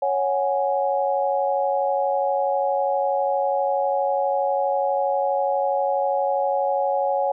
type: chord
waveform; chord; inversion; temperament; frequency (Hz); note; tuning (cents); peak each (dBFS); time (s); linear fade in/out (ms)
sine; C# suspended fourth; none; just; 554.4 / 739.2 / 831.5; C#5 / F#5 / G#5; 0 / -2 / +2; -22 / -25 / -24; 0.02-7.32; 5
effects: none